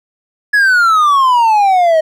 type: exponential sweep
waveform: triangle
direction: down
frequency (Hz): 1708 to 622.3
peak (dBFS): -5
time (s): 0.53-2.01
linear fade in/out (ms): 10
effects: none